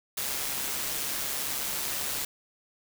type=noise with amplitude modulation; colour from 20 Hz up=white; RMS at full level=-30 dBFS; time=0.17-2.25 s; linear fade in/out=5 ms; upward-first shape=sine; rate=138 Hz; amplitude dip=40%; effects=none